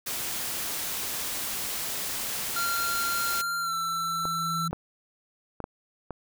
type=noise; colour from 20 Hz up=white; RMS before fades=-32 dBFS; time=0.06-3.42 s; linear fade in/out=10 ms
type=tone with pitch glide; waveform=square; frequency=1385 to 1337 Hz; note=F6 to E6; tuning=-15 to +24 cents; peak=-28 dBFS; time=2.56-4.68 s; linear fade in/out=5 ms; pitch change=-61 cents; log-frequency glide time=3.6-3.74 s
type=tone with exponential growth; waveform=sine; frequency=164.81 Hz; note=E3; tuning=in tune; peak=-29 dBFS; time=2.87-4.71 s; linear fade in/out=0 ms; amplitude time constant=400 ms
type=clicks; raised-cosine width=1 ms; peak=-20 dBFS; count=5; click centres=4.254 / 4.73 / 5.603 / 5.641 / 6.107 s
effects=none